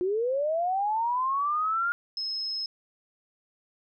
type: linear sweep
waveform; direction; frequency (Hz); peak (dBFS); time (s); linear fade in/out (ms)
sine; up; 350 to 1421; -24; 0.01-1.92; 0
type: tone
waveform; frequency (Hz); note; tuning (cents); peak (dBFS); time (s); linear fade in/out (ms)
sine; 5170; E8; -34; -29; 2.17-2.66; 2
effects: none